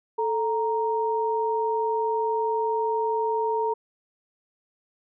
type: tone pair together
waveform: sine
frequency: 440 / 932.3 Hz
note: A4 / A#5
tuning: 0 / 0 cents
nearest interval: octave + minor second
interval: 1300 cents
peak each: -25 dBFS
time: 0.18-3.74 s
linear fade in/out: 10 ms
effects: none